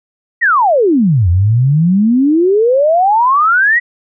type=exponential two-way sweep; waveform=sine; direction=down then up; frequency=1975.5 to 83.9 to 1975.5 Hz; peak=-7 dBFS; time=0.41-3.8 s; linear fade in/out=20 ms; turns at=1.29 s; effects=none